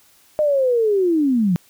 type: linear sweep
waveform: sine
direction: down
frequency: 616 to 164.81 Hz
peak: -14 dBFS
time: 0.39-1.56 s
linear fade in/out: 0 ms
effects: white hiss -54 dBFS RMS until 1.69 s